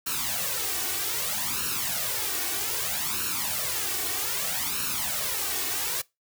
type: noise with flanger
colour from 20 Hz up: white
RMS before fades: -29 dBFS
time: 0.06-6.02 s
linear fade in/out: 10 ms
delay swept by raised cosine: 0.72 to 2.72 ms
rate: 0.63 Hz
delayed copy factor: +0.75
effects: noise-tail reverb RT60 0.2 s tail -22 dB re dry + high-pass 60 Hz 12 dB/octave